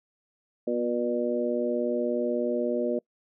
harmonic tone with a mistuned harmonic, 120 Hz, B2, 49 cents flat, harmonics 2 / 3 / 4 / 5, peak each -30 / -30 / -30 / -30 dBFS, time 0.67-2.99 s, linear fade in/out 5 ms, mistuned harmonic 2, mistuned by +25 cents, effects noise-tail reverb RT60 0.1 s tail -25 dB re dry

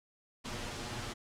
pink noise with comb filter, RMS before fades -40 dBFS, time 0.44-1.14 s, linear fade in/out 20 ms, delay 8.4 ms, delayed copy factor +0.9, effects low-pass 7000 Hz 12 dB/octave

